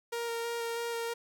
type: tone with vibrato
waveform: sawtooth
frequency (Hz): 466.2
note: A#4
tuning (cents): 0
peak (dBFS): -29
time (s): 0.12-1.14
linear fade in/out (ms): 10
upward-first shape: square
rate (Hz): 3.1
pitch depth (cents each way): 10
effects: none